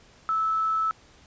sine tone with quantisation, 1308 Hz, E6, 14 cents flat, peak -22 dBFS, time 0.29-0.91 s, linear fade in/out 0 ms, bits 8, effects pink hiss -55 dBFS RMS until 1.26 s + resampled to 16000 Hz

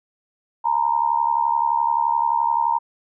sine tone with amplitude modulation, 931 Hz, A#5, 2 cents flat, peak -13 dBFS, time 0.64-2.79 s, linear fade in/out 20 ms, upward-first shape sine, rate 71.6 Hz, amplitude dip 85%, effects none

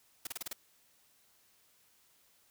white noise bursts, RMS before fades -39 dBFS, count 6, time 0.25-0.531 s, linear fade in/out 5 ms, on 21 ms, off 31 ms, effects white hiss -68 dBFS RMS until 2.5 s

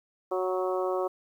harmonic tone with a mistuned harmonic, 184.8 Hz, F#3, 2 cents flat, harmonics 2 / 3 / 4 / 5 / 6 / 7, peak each -29 / -31 / -35 / -40 / -36 / -41 dBFS, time 0.31-1.08 s, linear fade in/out 10 ms, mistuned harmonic 5, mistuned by +21 cents, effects 10-bit

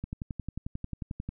click train, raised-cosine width 5 ms, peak -22 dBFS, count 15, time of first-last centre 0.04-1.29 s, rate 11.2 Hz, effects none

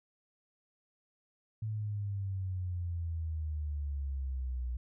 sine exponential sweep, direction down, 110 to 60.3 Hz, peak -33 dBFS, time 1.62-4.77 s, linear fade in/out 5 ms, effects none

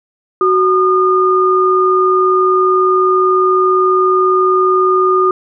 sine tone pair together, 372.5 / 1218 Hz, F#4 / D#6, +12 / -37 cents, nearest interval octave + major sixth, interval 2051 cents, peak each -11 dBFS, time 0.41-5.31 s, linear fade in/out 2 ms, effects none

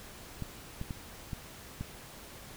clicks, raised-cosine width 5 ms, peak -24 dBFS, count 5, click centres 0.423 / 0.814 / 0.908 / 1.332 / 1.81 s, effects pink hiss -49 dBFS RMS until 2.56 s

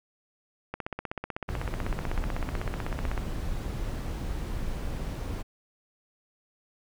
click train, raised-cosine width 0.5 ms, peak -18 dBFS, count 40, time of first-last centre 0.74-3.178 s, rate 16 Hz
brown noise, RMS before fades -32 dBFS, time 1.48-5.43 s, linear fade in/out 20 ms
effects none

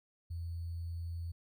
sine tone with sample-and-hold, 84.4 Hz, E2, 41 cents sharp, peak -37 dBFS, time 0.3-1.32 s, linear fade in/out 10 ms, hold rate 4410 Hz, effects none

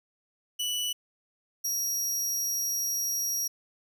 sawtooth tone pair in turn, 2960 / 5676 Hz, F#7 / F8, 0 / +27 cents, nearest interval major seventh, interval 1127 cents, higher second, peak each -25 dBFS, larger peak neither, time 0.59-0.93 / 1.64-3.48 s, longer second, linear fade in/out 10 ms, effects none

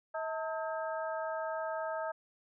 harmonic tone with a mistuned harmonic, 320 Hz, D#4, 49 cents sharp, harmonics 2 / 3 / 4 / 5, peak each -36 / -40 / -42 / -44 dBFS, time 0.14-2.12 s, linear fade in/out 10 ms, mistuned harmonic 3, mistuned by -110 cents, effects none

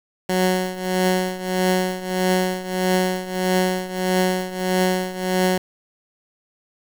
15% pulse tone with tremolo, 184.5 Hz, F#3, 5 cents flat, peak -9 dBFS, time 0.29-5.58 s, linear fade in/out 5 ms, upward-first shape triangle, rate 1.6 Hz, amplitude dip 85%, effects 7-bit

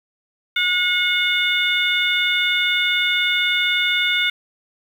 harmonic tone with a mistuned harmonic, 724 Hz, F#5, 38 cents flat, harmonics 2 / 3 / 4 / 5, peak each -23 / -20 / -25 / -21 dBFS, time 0.56-4.3 s, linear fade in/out 5 ms, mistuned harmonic 5, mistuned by -27 cents, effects 7-bit

